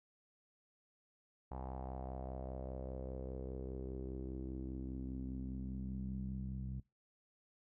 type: tone with low-pass filter sweep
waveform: sawtooth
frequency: 65 Hz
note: C2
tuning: 11 cents flat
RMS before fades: -44 dBFS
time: 1.51-6.8 s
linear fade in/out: 5 ms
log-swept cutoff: 860 to 160 Hz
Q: 4.2
effects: noise-tail reverb RT60 0.2 s tail -19 dB re dry